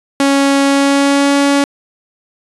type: tone with pitch glide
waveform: sawtooth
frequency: 277.2 to 281.6 Hz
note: C#4 to C#4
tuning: 0 to +27 cents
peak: -5 dBFS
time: 0.2-1.64 s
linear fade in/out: 2 ms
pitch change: +27 cents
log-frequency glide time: 0.64-1.33 s
effects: resampled to 24000 Hz